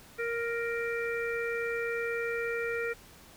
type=harmonic tone with a mistuned harmonic; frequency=466.2 Hz; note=A#4; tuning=in tune; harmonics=1 / 3 / 4 / 5; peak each=-32 / -37 / -38 / -39 dBFS; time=0.18-2.94 s; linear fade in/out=20 ms; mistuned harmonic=5; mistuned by=+18 cents; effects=pink hiss -54 dBFS RMS until 3.36 s